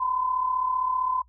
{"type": "tone pair together", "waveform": "sine", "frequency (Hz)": [986, 1021.4], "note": ["B5", "C6"], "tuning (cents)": [-3, -42], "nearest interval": "minor second", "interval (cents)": 61, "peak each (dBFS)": [-31, -24], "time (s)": [0, 1.22], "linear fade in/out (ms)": 10, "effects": ["noise-tail reverb RT60 0.1 s tail -22 dB re dry", "added 60 Hz sine -55 dBFS peak until 1.28 s"]}